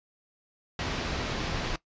pink low-pass noise, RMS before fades -32 dBFS, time 0.79-1.76 s, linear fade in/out 2 ms, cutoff 5400 Hz, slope 24 dB/octave, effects noise-tail reverb RT60 0.1 s tail -18 dB re dry + resampled to 16000 Hz

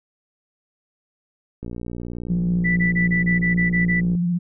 click train, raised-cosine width 3 ms, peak -19 dBFS, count 151, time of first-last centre 1.63-4.151 s, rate 59.5 Hz
sine tone with vibrato, 174.61 Hz, F3, in tune, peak -18 dBFS, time 2.29-4.39 s, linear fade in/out 20 ms, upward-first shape square, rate 15 Hz, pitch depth 26 cents each way
sine tone bursts, 1975.5 Hz, B6, in tune, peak -19 dBFS, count 9, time 2.64-4.01 s, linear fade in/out 20 ms, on 130 ms, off 25 ms
effects none

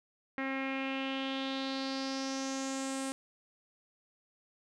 sawtooth tone with low-pass filter sweep, 268.2 Hz, C4, 43 cents sharp, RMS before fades -36 dBFS, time 0.38-3.12 s, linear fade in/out 0 ms, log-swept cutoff 2000 to 8900 Hz, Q 4.1, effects none

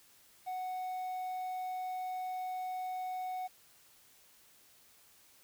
triangle tone with quantisation, 740 Hz, F#5, in tune, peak -34 dBFS, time 0.46-3.48 s, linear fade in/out 20 ms, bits 10, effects white hiss -63 dBFS RMS until 5.43 s

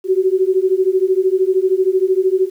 sine beating tone pair, 370 / 383 Hz, F#4 / G4, 0 / -40 cents, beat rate 13 Hz, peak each -15 dBFS, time 0.04-2.5 s, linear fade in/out 50 ms, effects 8-bit

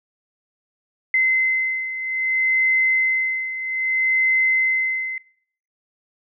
sine beating tone pair, 2058 / 2058.62 Hz, C7 / C7, -29 / -29 cents, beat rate 0.62 Hz, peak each -18 / -23 dBFS, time 1.14-5.18 s, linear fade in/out 2 ms, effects noise-tail reverb RT60 0.6 s tail -21 dB re dry

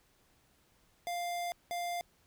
square tone bursts at uneven times, 698.5 Hz, F5, in tune, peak -35 dBFS, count 2, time 1.07-1.52 / 1.71-2.01 s, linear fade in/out 0 ms, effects pink hiss -69 dBFS RMS until 2.26 s

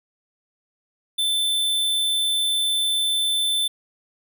square tone, 3533 Hz, A7, 6 cents sharp, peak -20 dBFS, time 1.18-3.68 s, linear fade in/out 10 ms, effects none

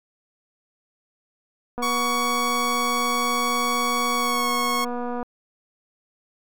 click train, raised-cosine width 1 ms, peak -17 dBFS, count 839, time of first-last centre 1.78-5.229 s, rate 243 Hz
sawtooth tone with pitch glide, 1122 to 1096.4 Hz, C#6 to C#6, +21 to -19 cents, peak -18 dBFS, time 1.82-4.85 s, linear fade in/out 10 ms, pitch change -40 cents, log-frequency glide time 4.16-4.5 s
effects MP3 96 kbps

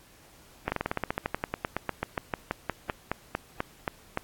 slowing click train, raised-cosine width 0.5 ms, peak -12 dBFS, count 28, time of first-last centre 0.68-4.174 s, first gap 40 ms, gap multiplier 1.08, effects pink hiss -56 dBFS RMS until 4.23 s + AAC 64 kbps

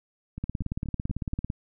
two click trains, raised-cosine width 5 ms, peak -23 / -17 dBFS, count 5 / 20, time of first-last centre 0.38-1.337 / 0.44-1.501 s, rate 4.18 / 17.9 Hz, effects none

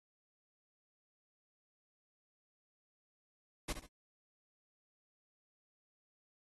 pink noise with echo, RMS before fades -38 dBFS, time 3.68-3.73 s, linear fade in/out 10 ms, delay 68 ms, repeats 2, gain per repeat -9 dB, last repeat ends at 3.866 s, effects AAC 32 kbps

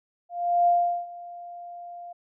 sine tone with ADSR envelope, 698.5 Hz, F5, in tune, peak -16 dBFS, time 0.29-2.13 s, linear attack 380 ms, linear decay 390 ms, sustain -21 dB, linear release 9 ms, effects none

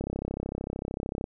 click train, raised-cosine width 2 ms, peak -18 dBFS, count 42, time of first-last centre 0.01-1.241 s, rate 33.3 Hz, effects none

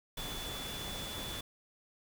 sine tone in noise, 3457 Hz, A7, 31 cents flat, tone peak -43 dBFS, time 0.17-1.41 s, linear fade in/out 5 ms, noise pink, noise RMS -42 dBFS, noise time 0.17-1.41 s, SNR -4 dB, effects none

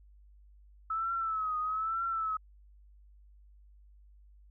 sine tone with vibrato, 1300 Hz, E6, 24 cents flat, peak -30 dBFS, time 0.9-2.37 s, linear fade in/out 5 ms, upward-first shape triangle, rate 1.1 Hz, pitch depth 87 cents each way, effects added 50 Hz sine -55 dBFS peak until 4.5 s

